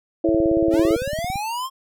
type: harmonic tone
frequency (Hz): 110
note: A2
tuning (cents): 0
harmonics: 3 / 4 / 5 / 6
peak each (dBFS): -17 / -27 / -22 / -26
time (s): 0.24-0.96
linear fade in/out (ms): 5
type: click train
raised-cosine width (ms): 5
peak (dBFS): -19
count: 20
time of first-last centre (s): 0.29-1.357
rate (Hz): 17.8
type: linear sweep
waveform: square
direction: up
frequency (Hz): 245.6 to 1079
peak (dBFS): -25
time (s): 0.7-1.7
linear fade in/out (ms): 50
effects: none